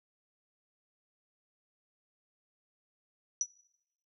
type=tone with exponential decay; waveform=sine; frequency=5890 Hz; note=F#8; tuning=9 cents flat; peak=-23 dBFS; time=3.41-3.48 s; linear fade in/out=1 ms; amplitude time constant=15 ms; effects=noise-tail reverb RT60 0.9 s tail -22 dB re dry